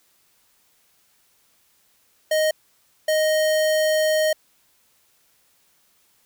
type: tone bursts at uneven times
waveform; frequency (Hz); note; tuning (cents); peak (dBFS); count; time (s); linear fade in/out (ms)
square; 622.3; D#5; 0; -18; 2; 2.31-2.51 / 3.08-4.33; 5
effects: white hiss -62 dBFS RMS until 6.25 s